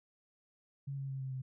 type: tone with pitch steps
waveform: sine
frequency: 138.59 / 136.52 / 134.49 / 132.48 / 130.51 Hz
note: C#3 / C#3 / C3 / C3 / C3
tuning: 0 / -26 / +48 / +22 / -4 cents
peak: -37 dBFS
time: 0.87-1.42 s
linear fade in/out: 10 ms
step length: 110 ms
effects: none